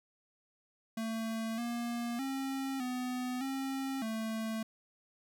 square tone with pitch steps, 224.3 / 236.9 / 269.3 / 250.9 / 268.8 / 221.9 Hz, A3 / A#3 / C#4 / B3 / C4 / A3, +34 / +28 / -50 / +28 / +47 / +15 cents, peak -35 dBFS, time 0.97-4.63 s, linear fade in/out 5 ms, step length 610 ms, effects none

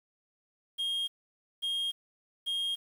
triangle tone bursts, 3240 Hz, G#7, 43 cents flat, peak -28 dBFS, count 3, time 0.78-2.76 s, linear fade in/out 20 ms, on 300 ms, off 540 ms, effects 9-bit

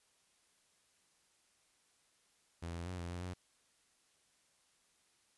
sawtooth tone with pitch steps, 84.7 / 85.2 / 91 / 86.2 / 88.2 / 90.7 Hz, E2 / F2 / F#2 / F2 / F2 / F#2, +48 / -42 / -28 / -22 / +18 / -34 cents, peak -37 dBFS, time 2.62-3.34 s, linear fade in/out 10 ms, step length 120 ms, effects white hiss -73 dBFS RMS until 5.37 s + resampled to 24000 Hz

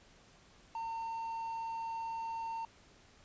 triangle tone, 909 Hz, A#5, 44 cents flat, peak -35 dBFS, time 0.75-2.65 s, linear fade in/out 2 ms, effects pink hiss -62 dBFS RMS until 3.24 s + resampled to 16000 Hz

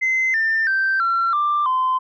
sine tone with pitch steps, 2060 / 1793.3 / 1561.2 / 1359.1 / 1183.2 / 1030 Hz, C7 / A6 / G6 / F6 / D6 / C6, -28 / +32 / -8 / -48 / +13 / -28 cents, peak -15 dBFS, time 0.01-1.99 s, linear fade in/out 20 ms, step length 330 ms, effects tanh soft clip ceiling -13 dBFS

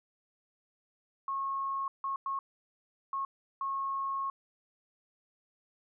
sine tone bursts at uneven times, 1090 Hz, C#6, 29 cents flat, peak -31 dBFS, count 5, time 1.28-1.88 / 2.04-2.16 / 2.26-2.39 / 3.13-3.25 / 3.61-4.3 s, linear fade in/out 2 ms, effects none

